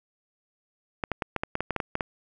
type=clicks; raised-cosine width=0.5 ms; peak=-12 dBFS; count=12; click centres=1.038 / 1.117 / 1.222 / 1.363 / 1.435 / 1.554 / 1.606 / 1.707 / 1.763 / 1.802 / 1.954 / 2.008 s; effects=none